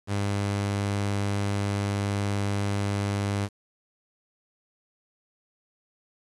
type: tone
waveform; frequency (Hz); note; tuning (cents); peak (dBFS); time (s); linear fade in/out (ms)
sawtooth; 100.8; G2; +49; -21; 0.07-3.49; 50
effects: resampled to 24000 Hz + 8-bit